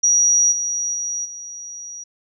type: tone with level steps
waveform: sine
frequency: 5770 Hz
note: F#8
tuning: 44 cents flat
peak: -12 / -20 / -22 / -31 dBFS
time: 0.03-2.04 s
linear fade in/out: 10 ms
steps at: 0.51 / 0.93 / 1.24 s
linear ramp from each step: 20 ms
effects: none